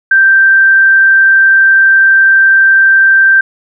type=tone; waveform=sine; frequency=1568 Hz; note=G6; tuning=in tune; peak=-3 dBFS; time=0.11-3.41 s; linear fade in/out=5 ms; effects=none